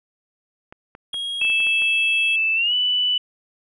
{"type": "clicks", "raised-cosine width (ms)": 0.5, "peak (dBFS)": -24, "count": 9, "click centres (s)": [0.725, 0.951, 1.143, 1.416, 1.449, 1.5, 1.603, 1.669, 1.821]}
{"type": "tone", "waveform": "triangle", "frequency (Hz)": 3279, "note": "G#7", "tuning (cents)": -23, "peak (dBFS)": -23, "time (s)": [1.13, 2.36], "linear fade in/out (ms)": 5}
{"type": "tone with pitch glide", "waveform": "sine", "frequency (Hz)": [2637, 2977], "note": ["E7", "F#7"], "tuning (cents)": [0, 10], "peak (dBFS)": -17, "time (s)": [1.41, 3.18], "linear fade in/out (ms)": 5, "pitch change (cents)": 210, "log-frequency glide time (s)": [2.55, 2.74]}
{"effects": ["resampled to 32000 Hz"]}